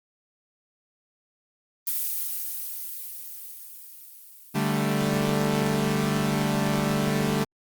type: noise with exponential decay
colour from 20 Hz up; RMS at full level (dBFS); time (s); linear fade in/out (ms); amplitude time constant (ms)
violet; -26; 1.87-6.47; 2; 1000
type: chord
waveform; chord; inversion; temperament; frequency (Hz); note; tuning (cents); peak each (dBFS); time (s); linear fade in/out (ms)
sawtooth; D suspended fourth; none; equal; 146.83 / 196 / 220; D3 / G3 / A3; 0 / 0 / 0; -23; 4.54-7.45; 20
effects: Opus 24 kbps